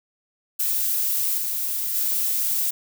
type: noise with level steps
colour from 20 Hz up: violet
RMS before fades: -23 / -26 / -23 dBFS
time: 0.59-2.71 s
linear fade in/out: 10 ms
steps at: 1.37 / 1.94 s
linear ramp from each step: 10 ms
effects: none